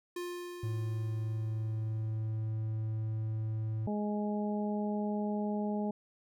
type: tone with exponential decay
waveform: square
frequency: 352.6 Hz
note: F4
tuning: 17 cents sharp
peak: -36 dBFS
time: 0.16-2.51 s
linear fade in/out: 5 ms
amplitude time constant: 510 ms
type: tone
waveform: triangle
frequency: 109.8 Hz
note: A2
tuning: 3 cents flat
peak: -30 dBFS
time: 0.63-3.87 s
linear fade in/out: 5 ms
type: harmonic tone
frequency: 208.6 Hz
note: G#3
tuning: 8 cents sharp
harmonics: 1 / 2 / 3 / 4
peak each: -32 / -39 / -41 / -42 dBFS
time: 3.87-5.91 s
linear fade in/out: 5 ms
effects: none